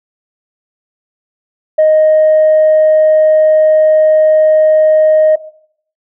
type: tone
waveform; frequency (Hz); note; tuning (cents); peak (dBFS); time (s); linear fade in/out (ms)
sine; 622.3; D#5; 0; -3; 1.78-5.36; 10
effects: noise-tail reverb RT60 0.6 s tail -17 dB re dry + tanh soft clip ceiling -2 dBFS